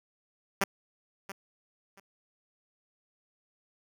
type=tone with echo; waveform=5% pulse; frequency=196 Hz; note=G3; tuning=in tune; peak=-13 dBFS; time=0.61-0.64 s; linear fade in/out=5 ms; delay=680 ms; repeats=2; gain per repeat=-14 dB; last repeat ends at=2 s; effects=none

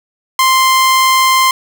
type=tone; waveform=sawtooth; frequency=1046.5 Hz; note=C6; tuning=in tune; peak=-4 dBFS; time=0.39-1.51 s; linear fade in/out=2 ms; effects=none

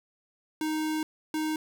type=tone bursts at uneven times; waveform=square; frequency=311.1 Hz; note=D#4; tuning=in tune; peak=-28 dBFS; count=2; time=0.61-1.03 / 1.34-1.56 s; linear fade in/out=2 ms; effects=10-bit

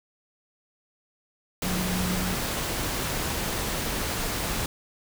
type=tone in noise; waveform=sine; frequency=182.5 Hz; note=F#3; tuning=24 cents flat; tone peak=-28 dBFS; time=1.64-2.35 s; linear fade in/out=2 ms; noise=pink; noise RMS=-29 dBFS; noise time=1.62-4.66 s; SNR=-2 dB; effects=none

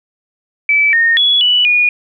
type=tone with pitch steps; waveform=sine; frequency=2307 / 1841 / 3382 / 2958 / 2448 Hz; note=D7 / A#6 / G#7 / F#7 / D#7; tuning=-31 / -22 / +31 / -1 / -29 cents; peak=-8 dBFS; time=0.69-1.89 s; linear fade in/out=2 ms; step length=240 ms; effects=none

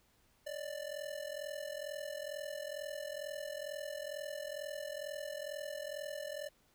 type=ring-modulated tone; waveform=square; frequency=590 Hz; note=D5; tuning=8 cents sharp; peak=-38 dBFS; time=0.46-6.49 s; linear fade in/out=10 ms; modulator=21.1 Hz; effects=pink hiss -71 dBFS RMS until 6.74 s

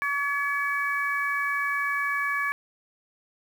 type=harmonic tone; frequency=568 Hz; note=C#5; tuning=42 cents sharp; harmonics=2 / 3 / 4; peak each=-29 / -27 / -31 dBFS; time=0.02-2.52 s; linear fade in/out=0 ms; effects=8-bit

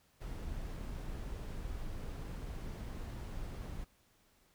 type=noise; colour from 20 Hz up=brown; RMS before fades=-42 dBFS; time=0.2-3.85 s; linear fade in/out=20 ms; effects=pink hiss -70 dBFS RMS until 4.54 s

